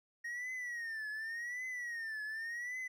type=tone with vibrato; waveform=triangle; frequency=1864.7 Hz; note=A#6; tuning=in tune; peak=-37 dBFS; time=0.24-2.88 s; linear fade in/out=10 ms; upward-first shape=triangle; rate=0.88 Hz; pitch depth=160 cents each way; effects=none